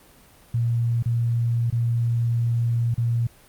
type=tone with dropouts; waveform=sine; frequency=117.6 Hz; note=A#2; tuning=16 cents sharp; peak=-19 dBFS; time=0.54-3.27 s; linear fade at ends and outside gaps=5 ms; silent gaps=1.026-1.057 / 1.702-1.724 / 2.942-2.978 s; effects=pink hiss -52 dBFS RMS until 3.48 s + Opus 32 kbps